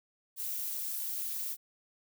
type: noise with amplitude modulation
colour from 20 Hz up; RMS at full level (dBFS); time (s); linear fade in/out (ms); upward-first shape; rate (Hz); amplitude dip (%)
violet; -33; 0.36-1.57; 50; sine; 252; 75
effects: none